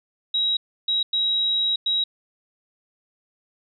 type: tone bursts at uneven times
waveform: sine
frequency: 3840 Hz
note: B7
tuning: 49 cents flat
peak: -19 dBFS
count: 4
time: 0.34-0.57 / 0.88-1.03 / 1.13-1.76 / 1.86-2.04 s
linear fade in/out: 5 ms
effects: none